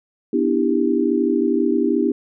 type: chord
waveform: sine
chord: E minor seventh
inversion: second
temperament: just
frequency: 247.2 / 296.7 / 329.6 / 395.6 Hz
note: B3 / D4 / E4 / G4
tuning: +2 / +18 / 0 / +16 cents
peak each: -21 dBFS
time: 0.33-2.12 s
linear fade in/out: 5 ms
effects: none